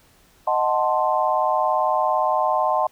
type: chord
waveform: sine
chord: D# diminished seventh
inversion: none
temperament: equal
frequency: 622.3 / 740 / 880 / 1046.5 Hz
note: D#5 / F#5 / A5 / C6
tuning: 0 / 0 / 0 / 0 cents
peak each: -23 dBFS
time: 0.47-2.87 s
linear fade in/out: 5 ms
effects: pink hiss -56 dBFS RMS until 2.91 s